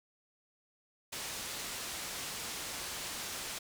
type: low-pass noise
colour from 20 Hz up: white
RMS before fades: -41 dBFS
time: 1.12-3.59 s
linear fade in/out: 10 ms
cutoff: 8400 Hz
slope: 12 dB/octave
effects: none